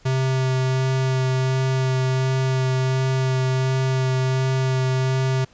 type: tone with vibrato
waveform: square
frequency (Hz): 130.81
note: C3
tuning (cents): 0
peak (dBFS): -19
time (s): 0.05-5.45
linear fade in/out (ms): 10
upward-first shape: sine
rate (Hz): 1.4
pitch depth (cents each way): 10
effects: pink hiss -54 dBFS RMS until 5.53 s + resampled to 16000 Hz